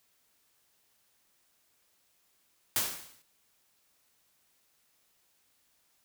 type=noise with exponential decay; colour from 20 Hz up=white; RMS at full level=-26 dBFS; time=2.76-3.22 s; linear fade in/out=1 ms; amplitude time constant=100 ms; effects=white hiss -71 dBFS RMS until 6.04 s